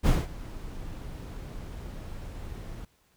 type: noise with ADSR envelope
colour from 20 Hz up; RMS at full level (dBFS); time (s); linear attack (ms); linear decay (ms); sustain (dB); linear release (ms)
brown; -19; 0.03-2.85; 37; 200; -20; 4
effects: pink hiss -67 dBFS RMS until 3.16 s